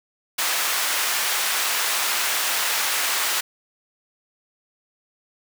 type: high-pass noise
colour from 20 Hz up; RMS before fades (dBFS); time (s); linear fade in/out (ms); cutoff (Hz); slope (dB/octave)
pink; -23; 0.38-3.41; 10; 1100; 12
effects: none